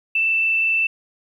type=tone with frequency modulation; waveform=sine; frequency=2658 Hz; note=E7; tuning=14 cents sharp; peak=-16 dBFS; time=0.15-0.87 s; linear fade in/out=5 ms; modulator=25.2 Hz; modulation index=0.79; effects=9-bit